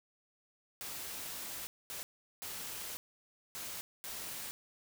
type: noise bursts at uneven times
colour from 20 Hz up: white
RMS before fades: -43 dBFS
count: 5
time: 0.81-1.67 / 1.9-2.03 / 2.42-2.97 / 3.55-3.81 / 4.04-4.51 s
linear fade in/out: 0 ms
effects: none